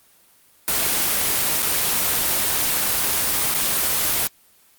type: noise with dropouts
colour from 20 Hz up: white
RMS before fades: -20 dBFS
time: 0.68-4.27 s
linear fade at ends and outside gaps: 0 ms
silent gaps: 1.621-1.627 / 3.541-3.546 s
effects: white hiss -55 dBFS RMS until 4.78 s + Opus 24 kbps

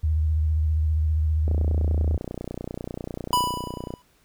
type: tone with vibrato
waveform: sine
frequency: 77.78 Hz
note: D#2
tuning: in tune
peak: -19 dBFS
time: 0.03-2.17 s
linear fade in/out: 10 ms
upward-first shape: square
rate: 15 Hz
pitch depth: 40 cents each way
type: click train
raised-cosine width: 2 ms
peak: -18 dBFS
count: 75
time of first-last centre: 1.48-3.938 s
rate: 30.1 Hz
type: tone with exponential decay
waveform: square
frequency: 987.8 Hz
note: B5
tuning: in tune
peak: -17 dBFS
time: 3.33-4.02 s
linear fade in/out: 0 ms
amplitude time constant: 150 ms
effects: pink hiss -62 dBFS RMS until 4.24 s

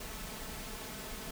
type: noise with comb filter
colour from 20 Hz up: pink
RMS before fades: -43 dBFS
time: 0-1.31 s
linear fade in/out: 5 ms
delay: 4.6 ms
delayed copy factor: +0.55
effects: none

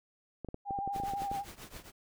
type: clicks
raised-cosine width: 2 ms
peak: -27 dBFS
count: 12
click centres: 0.447 / 0.487 / 0.544 / 0.708 / 0.788 / 0.876 / 0.962 / 1 / 1.036 / 1.136 / 1.22 / 1.315 s
type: tone with vibrato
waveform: sine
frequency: 796 Hz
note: G5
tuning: 26 cents sharp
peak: -33 dBFS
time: 0.65-1.45 s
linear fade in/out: 50 ms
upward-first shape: sine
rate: 12 Hz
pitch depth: 36 cents each way
type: noise with tremolo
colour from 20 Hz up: pink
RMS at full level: -45 dBFS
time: 0.92-1.92 s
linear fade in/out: 50 ms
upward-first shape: triangle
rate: 7.4 Hz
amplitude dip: 90%
effects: none

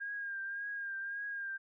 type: tone with vibrato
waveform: sine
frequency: 1613 Hz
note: G6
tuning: 49 cents sharp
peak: -37 dBFS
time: 0-1.58 s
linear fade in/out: 20 ms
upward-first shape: triangle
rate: 1.8 Hz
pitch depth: 45 cents each way
effects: none

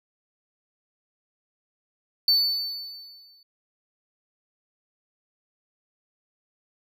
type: tone with exponential decay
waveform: triangle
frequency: 4503 Hz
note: C#8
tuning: 26 cents sharp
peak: -14 dBFS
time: 2.28-3.43 s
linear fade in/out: 2 ms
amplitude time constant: 250 ms
effects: none

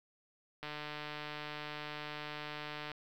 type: click train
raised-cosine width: 0.3 ms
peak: -26 dBFS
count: 344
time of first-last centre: 0.63-2.917 s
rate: 150 Hz
effects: 10-bit

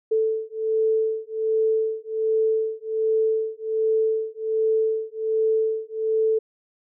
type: beating tone pair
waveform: sine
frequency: 440 / 441.3 Hz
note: A4 / A4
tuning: 0 / +5 cents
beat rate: 1.3 Hz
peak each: -23 dBFS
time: 0.11-6.39 s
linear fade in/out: 10 ms
effects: none

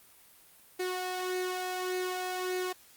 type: tone with flanger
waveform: sawtooth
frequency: 366.8 Hz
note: F#4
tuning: 15 cents flat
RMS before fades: -34 dBFS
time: 0.79-2.73 s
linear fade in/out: 10 ms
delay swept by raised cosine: 0.45 to 1.55 ms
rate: 1.7 Hz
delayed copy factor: +0.5
effects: white hiss -58 dBFS RMS until 2.96 s + Opus 32 kbps

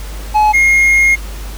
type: tone pair in turn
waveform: triangle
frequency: 850 / 2142 Hz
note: G#5 / C7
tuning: +40 / +40 cents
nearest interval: octave + major third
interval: 1600 cents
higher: second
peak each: -5 dBFS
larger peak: neither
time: 0.34-0.53 / 0.53-1.16 s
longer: second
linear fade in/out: 20 ms
effects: added 50 Hz sine -23 dBFS peak until 1.57 s + pink hiss -33 dBFS RMS until 1.57 s

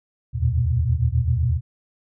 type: tone cluster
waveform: sine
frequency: 76 / 84.3 / 115.9 / 122.9 Hz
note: D#2 / E2 / A#2 / B2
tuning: -40 / +39 / -10 / -8 cents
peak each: -23 dBFS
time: 0.33-1.61 s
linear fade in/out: 50 ms
effects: none

